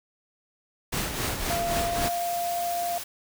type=noise with tremolo; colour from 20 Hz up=pink; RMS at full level=-27 dBFS; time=0.92-2.09 s; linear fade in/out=10 ms; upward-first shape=triangle; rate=3.8 Hz; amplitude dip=55%
type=tone with pitch glide; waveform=sine; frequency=687 to 695.8 Hz; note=F5 to F5; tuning=-29 to -7 cents; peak=-26 dBFS; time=1.5-2.98 s; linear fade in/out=2 ms; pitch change=+22 cents; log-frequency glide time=1.83-2.08 s
type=noise; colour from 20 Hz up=white; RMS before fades=-36 dBFS; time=2.03-3.04 s; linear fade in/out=10 ms
effects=none